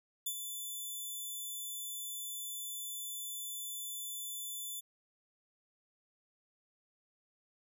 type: tone with ADSR envelope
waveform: 5% pulse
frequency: 3500 Hz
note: A7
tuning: 10 cents flat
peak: -25 dBFS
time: 0.26-4.81 s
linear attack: 8 ms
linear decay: 64 ms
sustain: -7 dB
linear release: 18 ms
effects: none

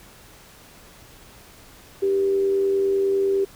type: tone with amplitude modulation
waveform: sine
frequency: 392 Hz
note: G4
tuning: in tune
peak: -16 dBFS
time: 2.02-3.45 s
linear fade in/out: 10 ms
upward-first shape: sine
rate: 89.9 Hz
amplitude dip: 35%
effects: pink hiss -48 dBFS RMS until 3.55 s

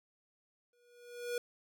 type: tone with exponential growth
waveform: square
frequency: 482.7 Hz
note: B4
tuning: 40 cents flat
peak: -33 dBFS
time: 0.73-1.38 s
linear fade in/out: 2 ms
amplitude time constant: 140 ms
effects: none

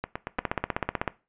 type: two click trains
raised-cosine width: 0.5 ms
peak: -10 / -15 dBFS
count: 12 / 4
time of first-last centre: 0.39-1.078 / 0.04-0.386 s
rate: 16 / 8.67 Hz
effects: noise-tail reverb RT60 0.3 s tail -19 dB re dry + resampled to 8000 Hz

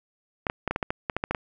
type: clicks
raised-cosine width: 0.5 ms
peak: -11 dBFS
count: 12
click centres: 0.468 / 0.499 / 0.677 / 0.71 / 0.761 / 0.828 / 0.905 / 1.098 / 1.166 / 1.239 / 1.31 / 1.348 s
effects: none

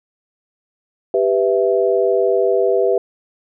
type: chord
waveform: sine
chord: E minor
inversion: first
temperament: equal with one note detuned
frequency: 393.6 / 493.9 / 659.3 Hz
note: G4 / B4 / E5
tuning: +7 / 0 / 0 cents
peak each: -16 / -17 / -19 dBFS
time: 1.14-2.98 s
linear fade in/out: 2 ms
effects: none

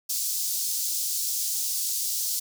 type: high-pass noise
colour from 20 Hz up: pink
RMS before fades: -28 dBFS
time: 0.09-2.4 s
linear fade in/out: 10 ms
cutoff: 5000 Hz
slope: 24 dB/octave
effects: none

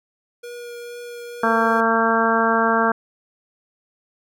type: tone with vibrato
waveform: square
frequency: 478.7 Hz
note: A#4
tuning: 46 cents sharp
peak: -33 dBFS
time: 0.43-1.81 s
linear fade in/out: 10 ms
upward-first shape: triangle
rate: 2.2 Hz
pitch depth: 11 cents each way
type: harmonic tone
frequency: 226.7 Hz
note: A#3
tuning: 48 cents flat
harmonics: 1 / 2 / 3 / 4 / 5 / 6 / 7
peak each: -23 / -23 / -23 / -23 / -23 / -23 / -23 dBFS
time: 1.43-2.92 s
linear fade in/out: 5 ms
effects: none

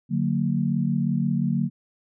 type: chord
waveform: sine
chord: D augmented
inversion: none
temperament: just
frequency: 146.83 / 183.54 / 229.4 Hz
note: D3 / F#3 / A#3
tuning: 0 / -14 / -28 cents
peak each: -25 dBFS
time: 0.09-1.7 s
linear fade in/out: 50 ms
effects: none

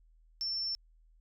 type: tone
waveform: sine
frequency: 5390 Hz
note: E8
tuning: 38 cents sharp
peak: -32 dBFS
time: 0.41-0.75 s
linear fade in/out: 0 ms
effects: added 40 Hz sine -60 dBFS peak until 1.2 s

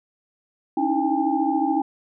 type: tone cluster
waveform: sine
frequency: 277 / 308.9 / 322.8 / 802 / 870 Hz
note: C#4 / D#4 / E4 / G5 / A5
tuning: -1 / -12 / -36 / +39 / -20 cents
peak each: -25 / -26 / -25 / -23 / -32 dBFS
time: 0.77-1.82 s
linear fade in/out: 5 ms
effects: none

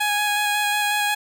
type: tone with vibrato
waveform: 15% pulse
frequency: 830.6 Hz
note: G#5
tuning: in tune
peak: -13 dBFS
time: 0-1.15 s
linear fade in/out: 10 ms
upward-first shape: square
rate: 5.5 Hz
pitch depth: 11 cents each way
effects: none

